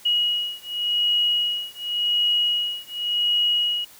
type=beating tone pair; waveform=sine; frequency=2900 / 2900.89 Hz; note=F#7 / F#7; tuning=-35 / -35 cents; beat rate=0.89 Hz; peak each=-23 dBFS; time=0.05-3.85 s; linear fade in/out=10 ms; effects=white hiss -48 dBFS RMS until 3.99 s